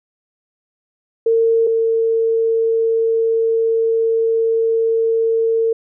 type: tone pair in turn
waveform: sine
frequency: 455.2 / 452.9 Hz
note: A#4 / A#4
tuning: -41 / -50 cents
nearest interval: unison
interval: 9 cents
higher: first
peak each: -11 / -13 dBFS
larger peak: first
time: 1.26-1.67 / 1.67-5.73 s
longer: second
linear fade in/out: 5 ms
effects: none